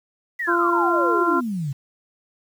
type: exponential sweep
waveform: sine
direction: down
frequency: 2000 to 130.81 Hz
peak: -23 dBFS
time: 0.39-1.73 s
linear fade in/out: 10 ms
type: harmonic tone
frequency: 344.3 Hz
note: F4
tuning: 25 cents flat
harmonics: 1 / 2 / 3 / 4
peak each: -21 / -30 / -22 / -22 dBFS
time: 0.47-1.41 s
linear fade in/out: 20 ms
effects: 8-bit